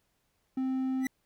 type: tone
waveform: triangle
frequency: 261.6 Hz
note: C4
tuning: in tune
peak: -26 dBFS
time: 0.57-1.07 s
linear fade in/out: 5 ms
type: tone with exponential growth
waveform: 45% pulse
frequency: 1970 Hz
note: B6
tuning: 5 cents flat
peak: -30 dBFS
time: 1-1.07 s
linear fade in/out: 2 ms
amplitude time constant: 15 ms
effects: pink hiss -75 dBFS RMS until 1.25 s